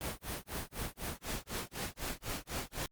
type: noise with tremolo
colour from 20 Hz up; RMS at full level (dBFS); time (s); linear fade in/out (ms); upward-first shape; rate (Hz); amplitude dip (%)
pink; -37; 0.01-2.86; 0; sine; 4; 100
effects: Opus 32 kbps